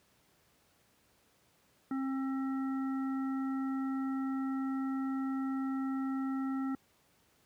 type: harmonic tone with a mistuned harmonic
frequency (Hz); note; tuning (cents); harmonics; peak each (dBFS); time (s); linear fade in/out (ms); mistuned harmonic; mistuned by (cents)
267.1; C4; +36; 1 / 3 / 5 / 7; -32 / -47 / -45 / -54; 1.91-6.75; 2; 7; +26
effects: pink hiss -69 dBFS RMS until 7.45 s + high-pass 80 Hz 12 dB/octave